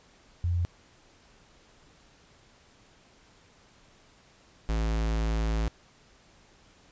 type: tone pair in turn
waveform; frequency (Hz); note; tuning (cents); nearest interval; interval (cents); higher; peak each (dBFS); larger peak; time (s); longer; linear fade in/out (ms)
sine / square; 87 / 54.81; F2 / A1; -6 / -6; minor sixth; 800; first; -24 / -26; first; 0.44-0.65 / 4.69-5.68; second; 0
effects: pink hiss -59 dBFS RMS until 6.91 s + resampled to 16000 Hz